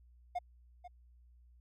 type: tone with echo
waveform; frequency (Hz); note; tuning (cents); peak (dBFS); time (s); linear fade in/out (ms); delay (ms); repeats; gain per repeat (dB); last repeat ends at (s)
triangle; 715; F5; +41; -31; 0.35-0.39; 10; 490; 1; -13; 0.88
effects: added 60 Hz sine -59 dBFS peak until 1.6 s